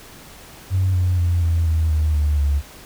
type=tone with pitch steps; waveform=sine; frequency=93.9 / 90.28 / 86.81 / 83.46 / 80.25 / 77.16 / 74.18 / 71.33 Hz; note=F#2 / F#2 / F2 / E2 / E2 / D#2 / D2 / D2; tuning=+26 / -42 / -10 / +22 / -46 / -14 / +18 / -50 cents; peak=-14 dBFS; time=0.7-2.62 s; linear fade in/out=50 ms; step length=240 ms; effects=tanh soft clip ceiling -11 dBFS + pink hiss -42 dBFS RMS until 2.85 s